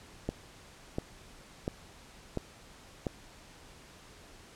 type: click train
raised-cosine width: 2 ms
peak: -18 dBFS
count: 5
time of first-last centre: 0.29-3.068 s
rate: 1.44 Hz
effects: pink hiss -54 dBFS RMS until 4.55 s + low-pass 9000 Hz 12 dB/octave